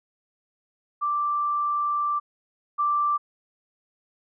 sine tone pair in turn, 1174.7 / 1174.7 Hz, D6 / D6, 0 / 0 cents, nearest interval unison, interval 0 cents, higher neither, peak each -22 / -20 dBFS, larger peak second, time 1.01-2.2 / 2.78-3.18 s, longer first, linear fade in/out 20 ms, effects none

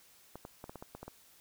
clicks, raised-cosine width 1 ms, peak -30 dBFS, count 9, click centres 0.356 / 0.451 / 0.641 / 0.695 / 0.757 / 0.825 / 0.95 / 1.03 / 1.08 s, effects white hiss -62 dBFS RMS until 1.4 s

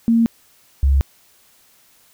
sine tone pair in turn, 230 / 68.53 Hz, A#3 / C#2, -23 / -19 cents, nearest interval octave + major sixth, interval 2096 cents, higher first, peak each -11 dBFS, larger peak neither, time 0.08-0.26 / 0.83-1.01 s, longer neither, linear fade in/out 0 ms, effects white hiss -54 dBFS RMS until 2.13 s

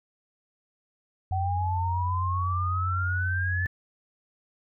sine tone with vibrato, 90.8 Hz, F#2, 32 cents flat, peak -26 dBFS, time 1.31-3.66 s, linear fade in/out 0 ms, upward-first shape square, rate 7.7 Hz, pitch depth 8 cents each way
sine exponential sweep, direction up, 753 to 1760 Hz, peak -28 dBFS, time 1.32-3.67 s, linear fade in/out 5 ms
effects none

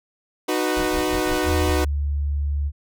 sawtooth chord, B major, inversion first, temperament equal with one note detuned, 307.2 / 370 / 493.9 Hz, D#4 / F#4 / B4, -22 / 0 / 0 cents, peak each -20 / -20 / -23 dBFS, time 0.48-1.85 s, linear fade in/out 10 ms
brown noise with tremolo, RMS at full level -28 dBFS, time 0.76-1.81 s, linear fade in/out 20 ms, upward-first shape triangle, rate 5.8 Hz, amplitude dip 95%
sine tone with pitch glide, 80.3 to 71.95 Hz, E2 to D2, -45 to -35 cents, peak -20 dBFS, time 1.44-2.72 s, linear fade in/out 50 ms, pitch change -190 cents, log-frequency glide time 1.69-1.77 s
effects none

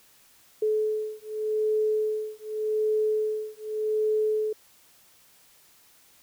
sine beating tone pair, 430 / 430.85 Hz, A4 / A4, -40 / -36 cents, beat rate 0.85 Hz, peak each -27 dBFS, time 0.62-4.53 s, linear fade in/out 5 ms, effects white hiss -58 dBFS RMS until 6.22 s

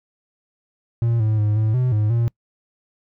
triangle tone with pitch steps, 116.7 / 108.5 / 105.4 / 108.9 / 126.6 / 106.2 / 117.2 Hz, A#2 / A2 / G#2 / A2 / B2 / G#2 / A#2, +2 / -24 / +26 / -17 / +43 / +39 / +10 cents, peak -14 dBFS, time 1.02-2.28 s, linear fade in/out 0 ms, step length 180 ms, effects noise-tail reverb RT60 0.1 s tail -26 dB re dry

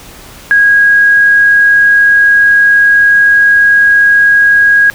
sine tone, 1644 Hz, G#6, 18 cents flat, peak -3 dBFS, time 0.51-4.9 s, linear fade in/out 0 ms, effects pink hiss -33 dBFS RMS until 4.94 s

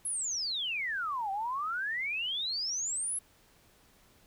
sine exponential two-way sweep, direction down then up, 11100 to 762 to 11100 Hz, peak -31 dBFS, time 0.05-3.19 s, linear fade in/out 5 ms, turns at 1.31 s, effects pink hiss -63 dBFS RMS until 4.26 s

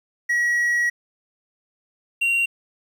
triangle tone pair in turn, 1915 / 2756 Hz, A#6 / F7, +46 / -24 cents, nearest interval tritone, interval 630 cents, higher second, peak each -16 dBFS, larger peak neither, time 0.29-0.9 / 2.21-2.46 s, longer first, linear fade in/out 10 ms, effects 9-bit

